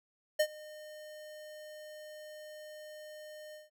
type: tone with ADSR envelope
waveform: square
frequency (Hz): 610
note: D#5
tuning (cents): -34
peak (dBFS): -24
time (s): 0.39-3.7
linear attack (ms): 11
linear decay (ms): 66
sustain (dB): -23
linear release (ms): 160
effects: none